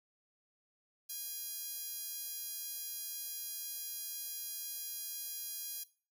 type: tone with high-pass filter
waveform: 10% pulse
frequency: 818 Hz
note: G#5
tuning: 26 cents flat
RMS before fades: -43 dBFS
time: 1.09-5.84 s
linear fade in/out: 10 ms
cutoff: 8100 Hz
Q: 1.6
effects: noise-tail reverb RT60 0.4 s tail -20 dB re dry